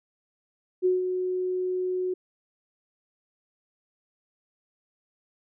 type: tone with ADSR envelope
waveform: sine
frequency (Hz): 367.1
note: F#4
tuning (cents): -14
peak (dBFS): -18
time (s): 0.82-2.14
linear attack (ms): 34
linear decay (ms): 160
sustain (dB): -7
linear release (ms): 7
effects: none